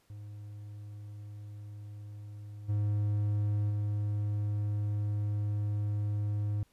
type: tone with level steps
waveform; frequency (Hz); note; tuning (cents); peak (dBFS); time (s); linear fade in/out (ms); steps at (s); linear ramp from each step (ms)
triangle; 103.83; G#2; 0; -40 / -25 / -27; 0.1-6.63; 0; 2.68 / 3.69; 20
effects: pink hiss -70 dBFS RMS until 6.72 s + resampled to 32000 Hz